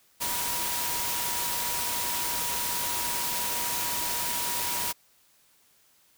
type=tone in noise; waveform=sine; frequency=960 Hz; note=B5; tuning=49 cents flat; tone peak=-36 dBFS; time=0.2-4.93 s; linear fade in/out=20 ms; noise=white; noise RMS=-30 dBFS; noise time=0.2-4.93 s; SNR=-9 dB; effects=white hiss -63 dBFS RMS until 6.17 s